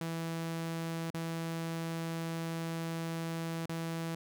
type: tone with dropouts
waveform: sawtooth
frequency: 164.81 Hz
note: E3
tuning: in tune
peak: -31 dBFS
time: 0.01-4.15 s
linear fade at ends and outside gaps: 2 ms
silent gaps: 1.104-1.143 / 3.658-3.694 s
effects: none